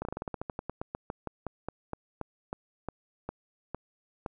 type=slowing click train; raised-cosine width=1 ms; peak=-20 dBFS; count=25; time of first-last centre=0.02-4.262 s; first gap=31 ms; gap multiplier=1.13; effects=none